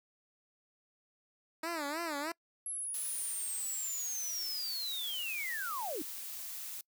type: tone with vibrato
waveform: 10% pulse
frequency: 311.1 Hz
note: D#4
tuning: in tune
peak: -27 dBFS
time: 1.63-2.32 s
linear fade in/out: 5 ms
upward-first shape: sine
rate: 3.2 Hz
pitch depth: 170 cents each way
type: linear sweep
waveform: sine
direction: down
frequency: 11175 to 266.1 Hz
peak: -36 dBFS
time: 2.66-6.02 s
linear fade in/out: 2 ms
type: noise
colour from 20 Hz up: blue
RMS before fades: -43 dBFS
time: 2.94-6.81 s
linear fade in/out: 2 ms
effects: noise-tail reverb RT60 0.1 s tail -25 dB re dry